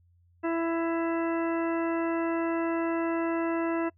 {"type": "harmonic tone", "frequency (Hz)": 332.2, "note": "E4", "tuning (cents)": 13, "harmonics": [1, 2, 3, 4, 5, 6, 8], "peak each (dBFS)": [-27, -33, -37, -39, -41, -43, -45], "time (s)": [0.43, 3.9], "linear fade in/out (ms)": 20, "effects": ["noise-tail reverb RT60 0.1 s tail -25 dB re dry", "added 87 Hz sine -60 dBFS peak until 3.97 s"]}